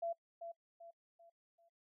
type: tone with echo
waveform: sine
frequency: 676 Hz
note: E5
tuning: 43 cents sharp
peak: -36 dBFS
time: 0.02-0.13 s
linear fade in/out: 10 ms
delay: 390 ms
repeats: 4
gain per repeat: -8 dB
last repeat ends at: 1.69 s
effects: noise-tail reverb RT60 0.1 s tail -23 dB re dry